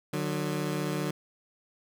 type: tone pair together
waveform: 20% pulse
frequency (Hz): 150 / 185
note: D3 / F#3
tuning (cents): +37 / 0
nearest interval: major third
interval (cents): 363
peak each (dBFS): -26 / -28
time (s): 0.13-1.11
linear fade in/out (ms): 5
effects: none